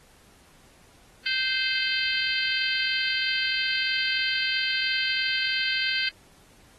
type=harmonic tone; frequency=520 Hz; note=C5; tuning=11 cents flat; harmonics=3 / 4 / 5 / 6 / 7 / 8 / 9; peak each=-30 / -32 / -32 / -30 / -41 / -33 / -33 dBFS; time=1.26-6.09 s; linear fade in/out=2 ms; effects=pink hiss -57 dBFS RMS until 6.78 s + AAC 32 kbps